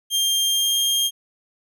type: tone with pitch glide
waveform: sawtooth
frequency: 3195 to 3214 Hz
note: G7 to G7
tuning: +32 to +43 cents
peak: -15 dBFS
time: 0.1-1.11 s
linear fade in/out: 50 ms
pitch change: +11 cents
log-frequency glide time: 0.47-0.79 s
effects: none